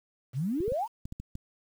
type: exponential sweep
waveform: sine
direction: up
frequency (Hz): 115.3 to 987.8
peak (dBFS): -27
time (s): 0.33-0.88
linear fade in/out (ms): 50
type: clicks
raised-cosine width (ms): 5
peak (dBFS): -26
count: 7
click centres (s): 0.605 / 0.68 / 0.721 / 1.055 / 1.124 / 1.2 / 1.354
effects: 9-bit